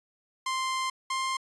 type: tone pair in turn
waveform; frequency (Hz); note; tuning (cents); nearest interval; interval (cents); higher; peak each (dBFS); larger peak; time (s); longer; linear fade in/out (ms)
sawtooth; 1046.5 / 1054.4; C6 / C6; 0 / +13; unison; 13; second; -24; neither; 0.46-0.9 / 1.1-1.37; first; 5
effects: resampled to 22050 Hz